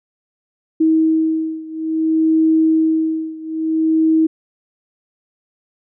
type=beating tone pair; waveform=sine; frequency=318.9 / 319.48 Hz; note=D#4 / D#4; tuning=+43 / +46 cents; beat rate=0.58 Hz; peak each=-15 / -17 dBFS; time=0.8-4.27 s; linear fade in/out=10 ms; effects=none